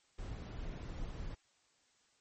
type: noise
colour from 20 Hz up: brown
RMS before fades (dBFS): -43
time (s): 0.18-1.35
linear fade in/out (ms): 10
effects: white hiss -72 dBFS RMS until 2.2 s + MP3 32 kbps